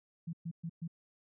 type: tone bursts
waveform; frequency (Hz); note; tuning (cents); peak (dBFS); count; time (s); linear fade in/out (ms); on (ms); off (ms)
sine; 166.5; E3; +18; -36; 4; 0.27-0.878; 10; 62; 120
effects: none